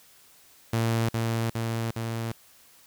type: tone with echo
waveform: sawtooth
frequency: 114.4 Hz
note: A#2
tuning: 32 cents flat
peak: -19 dBFS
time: 0.73-1.09 s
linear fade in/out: 5 ms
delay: 410 ms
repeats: 3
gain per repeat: -2 dB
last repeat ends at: 2.32 s
effects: white hiss -56 dBFS RMS until 2.86 s